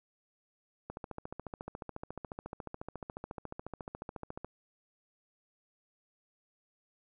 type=click train; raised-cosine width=1 ms; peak=-26 dBFS; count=51; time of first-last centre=0.9-4.446 s; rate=14.1 Hz; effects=none